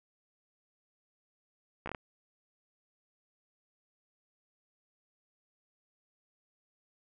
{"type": "slowing click train", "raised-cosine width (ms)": 0.5, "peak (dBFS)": -23, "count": 5, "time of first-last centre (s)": [1.86, 1.948], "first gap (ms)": 14, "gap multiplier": 1.31, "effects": []}